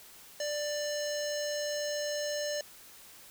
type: tone with low-pass filter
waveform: square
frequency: 591 Hz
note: D5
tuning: 11 cents sharp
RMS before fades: -34 dBFS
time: 0.4-2.61 s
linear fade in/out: 2 ms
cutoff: 6100 Hz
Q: 5.5
effects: white hiss -53 dBFS RMS until 3.3 s